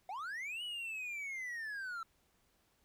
triangle linear two-way sweep, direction up then down, 698.5 to 2968 to 1319 Hz, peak -38 dBFS, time 0.09-2.03 s, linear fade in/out 2 ms, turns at 0.63 s, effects pink hiss -74 dBFS RMS until 2.84 s

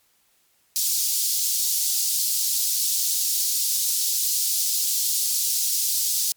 pink high-pass noise, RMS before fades -23 dBFS, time 0.76-6.32 s, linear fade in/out 0 ms, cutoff 4700 Hz, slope 24 dB/octave, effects white hiss -64 dBFS RMS until 6.36 s + MP3 96 kbps

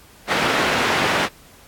white band-pass noise, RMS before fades -20 dBFS, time 0.27-1.29 s, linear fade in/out 50 ms, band 130 to 2100 Hz, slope 12 dB/octave, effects pink hiss -48 dBFS RMS until 1.67 s + AAC 64 kbps

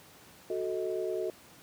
sine chord, D# diminished, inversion first, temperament equal with one note detuned, 370 / 440 / 632 Hz, F#4 / A4 / D#5, 0 / 0 / +27 cents, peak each -33 / -35 / -37 dBFS, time 0.5-1.3 s, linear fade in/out 2 ms, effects pink hiss -55 dBFS RMS until 1.62 s + high-pass 100 Hz 12 dB/octave

